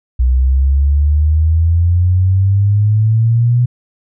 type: exponential sweep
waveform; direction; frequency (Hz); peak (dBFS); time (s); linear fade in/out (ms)
sine; up; 61.74 to 123.47; -8; 0.19-3.66; 10
effects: none